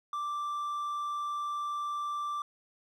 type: tone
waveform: triangle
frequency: 1174.7 Hz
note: D6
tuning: in tune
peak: -30 dBFS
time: 0.13-2.42 s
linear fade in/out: 2 ms
effects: none